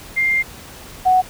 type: tone pair in turn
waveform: sine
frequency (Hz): 2106 / 741.4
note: C7 / F#5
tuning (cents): +11 / +3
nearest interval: octave + tritone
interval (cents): 1808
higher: first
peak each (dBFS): -14 / -10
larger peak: second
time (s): 0.16-0.43 / 1.05-1.22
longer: first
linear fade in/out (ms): 20
effects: pink hiss -38 dBFS RMS until 1.29 s